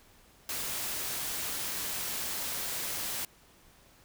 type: noise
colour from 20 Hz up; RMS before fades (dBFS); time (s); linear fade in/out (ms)
white; -35; 0.49-3.25; 2
effects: pink hiss -60 dBFS RMS until 4.04 s